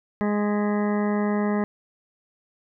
harmonic tone with a mistuned harmonic, 207.4 Hz, G#3, 2 cents flat, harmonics 1 / 2 / 3 / 4 / 5 / 6 / 8 / 9 / 10, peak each -22 / -28 / -32 / -34 / -36 / -38 / -40 / -41 / -42 dBFS, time 0.21-1.64 s, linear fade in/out 0 ms, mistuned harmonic 10, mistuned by -65 cents, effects none

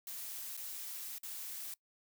blue noise with dropouts, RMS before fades -44 dBFS, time 0.07-1.74 s, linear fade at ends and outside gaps 2 ms, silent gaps 0.568-0.574 / 1.183-1.232 s, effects noise-tail reverb RT60 0.1 s tail -22 dB re dry

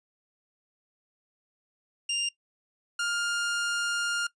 sawtooth tone pair in turn, 2797 / 1407.4 Hz, F7 / F6, +2 / +13 cents, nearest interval octave, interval 1189 cents, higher first, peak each -23 dBFS, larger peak neither, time 2.09-2.29 / 2.99-4.27 s, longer second, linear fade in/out 5 ms, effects noise-tail reverb RT60 0.1 s tail -20 dB re dry + resampled to 22050 Hz

